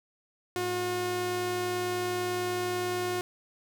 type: tone pair together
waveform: sawtooth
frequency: 107.3 / 360 Hz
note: A2 / F#4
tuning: -43 / -47 cents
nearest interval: octave + major sixth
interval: 2096 cents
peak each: -36 / -25 dBFS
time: 0.56-3.21 s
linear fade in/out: 0 ms
effects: none